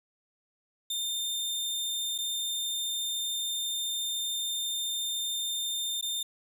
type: tone with dropouts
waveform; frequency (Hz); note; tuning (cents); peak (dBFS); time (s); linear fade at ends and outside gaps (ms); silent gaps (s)
sawtooth; 3613; A7; +45; -27; 0.9-6.23; 5; 2.18-2.185 / 6.012-6.025
effects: none